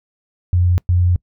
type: tone bursts at uneven times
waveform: sine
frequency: 88.9 Hz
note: F2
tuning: 31 cents sharp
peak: -11 dBFS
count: 2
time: 0.53-0.78 / 0.89-1.16 s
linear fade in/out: 0 ms
effects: noise-tail reverb RT60 0.1 s tail -24 dB re dry